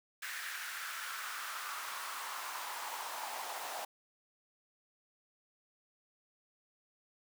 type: noise with high-pass filter sweep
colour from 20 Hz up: pink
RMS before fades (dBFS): -42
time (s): 0.22-3.85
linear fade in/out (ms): 5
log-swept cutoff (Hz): 1700 to 750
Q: 3.2
effects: none